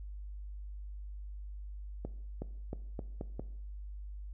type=accelerating click train; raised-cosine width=2 ms; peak=-25 dBFS; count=6; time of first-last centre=2.05-3.395 s; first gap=370 ms; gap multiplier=0.84; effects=noise-tail reverb RT60 0.7 s tail -17 dB re dry + added 50 Hz sine -41 dBFS peak until 4.33 s